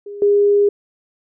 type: tone with level steps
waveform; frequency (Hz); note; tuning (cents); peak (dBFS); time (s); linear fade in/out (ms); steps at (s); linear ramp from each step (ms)
sine; 407.5; G#4; -33; -28 / -10; 0.06-0.69; 5; 0.22; 2
effects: none